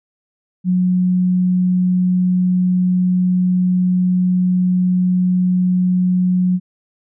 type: tone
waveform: sine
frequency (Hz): 181.9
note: F#3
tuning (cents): -29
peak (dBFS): -12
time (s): 0.64-6.6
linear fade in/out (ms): 50
effects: none